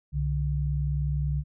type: tone pair together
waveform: sine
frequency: 65.4 / 145.38 Hz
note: C2 / D3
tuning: 0 / -17 cents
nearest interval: octave + major second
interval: 1383 cents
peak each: -27 dBFS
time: 0.12-1.44 s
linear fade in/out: 50 ms
effects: none